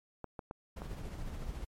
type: clicks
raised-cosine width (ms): 1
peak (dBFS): -27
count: 4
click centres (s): 0.243 / 0.392 / 0.511 / 0.819
type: noise with tremolo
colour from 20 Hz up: brown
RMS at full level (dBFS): -39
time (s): 0.76-1.65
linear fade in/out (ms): 10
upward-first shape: triangle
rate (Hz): 14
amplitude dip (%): 45
effects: MP3 64 kbps